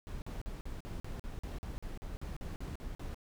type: noise bursts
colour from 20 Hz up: brown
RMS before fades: -41 dBFS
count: 16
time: 0.07-3.145 s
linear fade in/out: 0 ms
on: 150 ms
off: 45 ms
effects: none